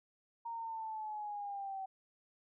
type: linear sweep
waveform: sine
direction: down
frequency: 932.3 to 763 Hz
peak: -39 dBFS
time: 0.45-1.86 s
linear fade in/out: 10 ms
effects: none